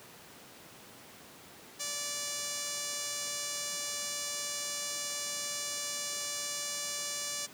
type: tone with band-pass filter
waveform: sawtooth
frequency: 582 Hz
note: D5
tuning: 16 cents flat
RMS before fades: -37 dBFS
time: 1.79-7.47 s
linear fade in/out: 20 ms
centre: 6700 Hz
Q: 1.7
effects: pink hiss -52 dBFS RMS until 7.53 s + high-pass 150 Hz 12 dB/octave